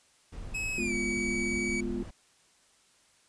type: noise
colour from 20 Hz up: brown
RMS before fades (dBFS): -41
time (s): 0.32-2.11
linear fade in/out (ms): 10
type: tone with pitch glide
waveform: 45% pulse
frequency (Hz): 2567 to 2274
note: E7 to C#7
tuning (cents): -47 to +44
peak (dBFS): -31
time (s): 0.54-1.81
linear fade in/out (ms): 10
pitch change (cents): -209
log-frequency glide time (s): 0.76-0.94
type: chord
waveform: sine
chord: F diminished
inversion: first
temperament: equal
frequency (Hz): 207.7 / 246.9 / 349.2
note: Ab3 / Cb4 / F4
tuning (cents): 0 / 0 / 0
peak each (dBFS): -35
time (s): 0.78-2.03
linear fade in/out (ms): 2
effects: white hiss -64 dBFS RMS until 3.28 s + resampled to 22050 Hz

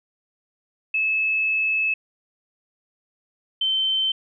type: tone pair in turn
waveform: sine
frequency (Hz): 2600 / 3092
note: E7 / G7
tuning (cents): -24 / -24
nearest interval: minor third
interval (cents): 300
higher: second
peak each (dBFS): -19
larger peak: neither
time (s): 0.94-1.94 / 3.61-4.12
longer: first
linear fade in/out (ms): 5
effects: none

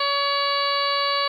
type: harmonic tone with a mistuned harmonic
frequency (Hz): 564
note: C#5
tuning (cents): +30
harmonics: 1 / 2 / 3 / 4 / 5 / 6 / 7 / 8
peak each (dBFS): -28 / -23 / -32 / -31 / -32 / -36 / -29 / -28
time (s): 0-1.28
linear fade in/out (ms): 5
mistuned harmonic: 5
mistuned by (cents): +20
effects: 9-bit

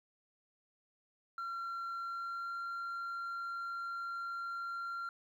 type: tone with pitch glide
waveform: sine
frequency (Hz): 1368 to 1378.3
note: F6 to F6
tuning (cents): -36 to -23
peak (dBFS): -35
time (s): 1.38-5.09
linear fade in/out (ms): 2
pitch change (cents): +13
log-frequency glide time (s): 1.96-2.53
effects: tanh soft clip ceiling -37 dBFS + 12-bit

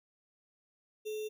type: tone with sample-and-hold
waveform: sine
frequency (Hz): 429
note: A4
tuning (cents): -44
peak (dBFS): -35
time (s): 1.05-1.29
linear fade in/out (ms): 20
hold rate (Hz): 3150
effects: none

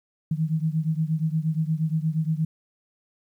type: beating tone pair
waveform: sine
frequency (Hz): 155.56 / 164.06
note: D#3 / E3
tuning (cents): 0 / -8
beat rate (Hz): 8.5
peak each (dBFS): -24 / -26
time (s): 0.31-2.45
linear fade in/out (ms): 5
effects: 10-bit

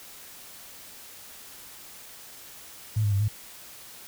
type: tone with pitch steps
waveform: sine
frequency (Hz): 108.1 / 103.2 / 99.2 / 106.3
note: A2 / G#2 / G2 / G#2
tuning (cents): -30 / -10 / +21 / +41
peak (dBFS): -21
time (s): 2.96-3.284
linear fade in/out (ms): 10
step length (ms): 81
effects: white hiss -46 dBFS RMS until 4.07 s

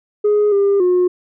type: tone with pitch steps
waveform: sine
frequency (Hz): 417 / 399.6 / 360.5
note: G#4 / G4 / F#4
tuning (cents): +7 / +33 / -45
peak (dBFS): -9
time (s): 0.24-1.08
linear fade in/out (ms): 10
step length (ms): 280
effects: tanh soft clip ceiling -9 dBFS

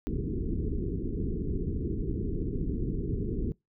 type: low-pass noise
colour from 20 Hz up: pink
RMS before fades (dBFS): -31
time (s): 0.07-3.52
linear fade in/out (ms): 0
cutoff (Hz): 440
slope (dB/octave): 96
effects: noise-tail reverb RT60 0.2 s tail -25 dB re dry

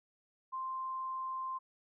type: tone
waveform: sine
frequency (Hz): 1046.5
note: C6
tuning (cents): 0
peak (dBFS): -36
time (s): 0.52-1.59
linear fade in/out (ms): 20
effects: none

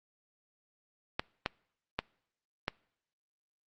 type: clicks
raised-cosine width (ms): 0.3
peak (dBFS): -14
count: 4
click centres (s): 1.195 / 1.461 / 1.99 / 2.681
effects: noise-tail reverb RT60 0.7 s tail -25 dB re dry + Opus 48 kbps

